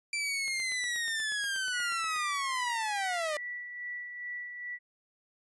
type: linear sweep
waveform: sawtooth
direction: down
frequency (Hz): 2349 to 587.3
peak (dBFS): -27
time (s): 0.13-3.37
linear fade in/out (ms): 2
type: click train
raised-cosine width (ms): 0.3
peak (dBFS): -32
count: 15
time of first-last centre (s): 0.48-2.163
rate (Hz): 8.32
type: tone with tremolo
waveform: sine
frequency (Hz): 1955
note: B6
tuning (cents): -18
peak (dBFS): -35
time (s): 1.72-4.79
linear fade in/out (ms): 50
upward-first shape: sine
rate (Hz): 2.4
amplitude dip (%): 45
effects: resampled to 24000 Hz